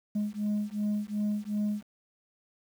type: beating tone pair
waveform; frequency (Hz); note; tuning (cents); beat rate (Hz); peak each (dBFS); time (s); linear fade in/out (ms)
sine; 207.4 / 210.1; G#3 / G#3; -2 / +20; 2.7; -29 / -29; 0.15-1.83; 10
effects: tanh soft clip ceiling -25 dBFS + 9-bit